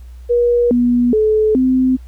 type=tone with pitch steps; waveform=sine; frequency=480.1 / 243.1 / 431.7 / 258 Hz; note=B4 / B3 / A4 / C4; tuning=-49 / -27 / -33 / -24 cents; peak=-10 dBFS; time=0.29-1.97 s; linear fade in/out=20 ms; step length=420 ms; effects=added 61 Hz sine -32 dBFS peak until 2.07 s + pink hiss -55 dBFS RMS until 2.07 s